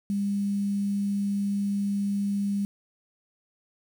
sine tone with quantisation, 200.8 Hz, G3, 42 cents sharp, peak -24 dBFS, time 0.1-2.65 s, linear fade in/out 0 ms, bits 8, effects none

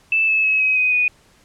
sine tone with pitch steps, 2637 / 2604 / 2571 / 2538 / 2506 / 2475 Hz, E7 / E7 / E7 / D#7 / D#7 / D#7, 0 / -22 / -44 / +34 / +12 / -10 cents, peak -14 dBFS, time 0.12-1.08 s, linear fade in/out 2 ms, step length 160 ms, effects pink hiss -54 dBFS RMS until 1.44 s + low-pass 10000 Hz 12 dB/octave

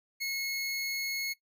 25% pulse tone, 2177 Hz, C#7, 32 cents flat, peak -28 dBFS, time 0.2-1.34 s, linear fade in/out 20 ms, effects noise-tail reverb RT60 0.1 s tail -17 dB re dry

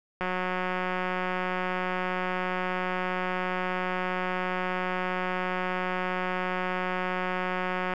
click train, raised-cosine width 0.5 ms, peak -15 dBFS, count 1415, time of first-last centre 0.21-7.937 s, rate 183 Hz, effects none

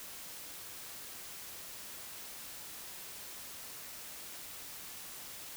silence, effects white hiss -47 dBFS RMS until 5.56 s

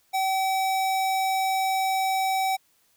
square tone, 765 Hz, G5, 42 cents flat, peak -23 dBFS, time 0.13-2.57 s, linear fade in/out 20 ms, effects white hiss -65 dBFS RMS until 2.96 s

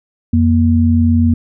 sine tone pair together, 87.95 / 236.1 Hz, F2 / A#3, +13 / +22 cents, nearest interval octave + perfect fourth, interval 1709 cents, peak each -11 dBFS, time 0.33-1.34 s, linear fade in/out 5 ms, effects none

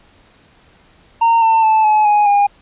triangle tone with pitch steps, 920 / 897.4 / 875.4 / 853.9 / 833 / 812.6 Hz, A#5 / A5 / A5 / G#5 / G#5 / G#5, -23 / +34 / -9 / +48 / +5 / -38 cents, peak -7 dBFS, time 1.21-2.47 s, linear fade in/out 10 ms, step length 210 ms, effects pink hiss -50 dBFS RMS until 2.61 s + resampled to 8000 Hz

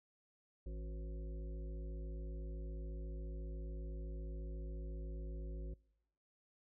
harmonic tone with a mistuned harmonic, 54 Hz, A1, 32 cents flat, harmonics 1 / 3 / 5 / 7 / 9 / 10, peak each -42 / -54 / -59 / -56 / -64 / -61 dBFS, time 0.66-5.74 s, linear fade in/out 5 ms, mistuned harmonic 7, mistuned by -62 cents, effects noise-tail reverb RT60 0.9 s tail -25 dB re dry

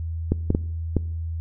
clicks, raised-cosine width 3 ms, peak -7 dBFS, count 4, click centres 0.32 / 0.504 / 0.549 / 0.967 s, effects noise-tail reverb RT60 0.7 s tail -22 dB re dry + added 82 Hz sine -26 dBFS peak until 1.4 s

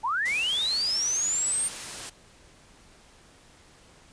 sine linear sweep, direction up, 830.6 to 8890 Hz, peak -24 dBFS, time 0.03-1.69 s, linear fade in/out 20 ms
white noise, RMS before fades -37 dBFS, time 0.25-2.1 s, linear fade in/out 10 ms
effects pink hiss -55 dBFS RMS until 4.12 s + resampled to 22050 Hz

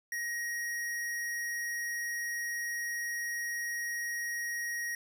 square tone, 1887 Hz, A#6, 21 cents sharp, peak -34 dBFS, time 0.12-4.95 s, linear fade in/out 2 ms, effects none

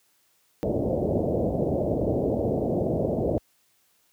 white low-pass noise, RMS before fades -25 dBFS, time 0.63-3.38 s, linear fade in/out 0 ms, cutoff 640 Hz, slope 48 dB/octave, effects white hiss -66 dBFS RMS until 4.12 s + high-pass 60 Hz 12 dB/octave

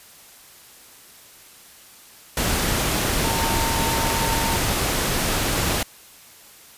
sine tone in noise, 910 Hz, A#5, 42 cents flat, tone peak -26 dBFS, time 3.24-4.57 s, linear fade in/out 2 ms, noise pink, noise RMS -22 dBFS, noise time 2.37-5.83 s, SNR -7 dB, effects white hiss -47 dBFS RMS until 6.77 s + resampled to 32000 Hz

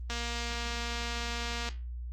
click train, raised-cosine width 0.2 ms, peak -19 dBFS, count 376, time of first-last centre 0.1-1.689 s, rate 236 Hz, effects added 60 Hz sine -36 dBFS peak until 2.12 s + Opus 24 kbps

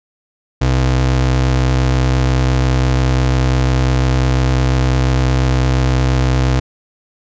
square ring-modulated tone, 94.4 Hz, F#2, 35 cents sharp, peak -9 dBFS, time 0.61-6.6 s, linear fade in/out 10 ms, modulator 32.9 Hz, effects resampled to 16000 Hz

